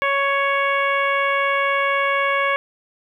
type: harmonic tone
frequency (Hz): 556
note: C#5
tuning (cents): +5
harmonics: 1 / 2 / 3 / 4 / 5 / 6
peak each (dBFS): -23 / -21 / -24 / -23 / -31 / -37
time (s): 0.02-2.56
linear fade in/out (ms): 0
effects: 9-bit